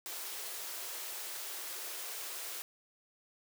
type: high-pass noise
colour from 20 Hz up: white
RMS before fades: -42 dBFS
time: 0.06-2.62 s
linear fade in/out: 0 ms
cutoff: 320 Hz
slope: 96 dB/octave
effects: none